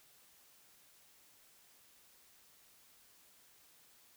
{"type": "silence", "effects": ["white hiss -65 dBFS RMS until 4.16 s"]}